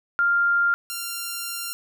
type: tone pair in turn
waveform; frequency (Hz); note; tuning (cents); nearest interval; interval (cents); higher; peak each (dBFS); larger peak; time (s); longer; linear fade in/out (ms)
sine / 5% pulse; 1396.9 / 1385.6; F6 / F6; 0 / -14; unison; 14; first; -17; neither; 0.19-0.74 / 0.9-1.73; second; 0
effects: none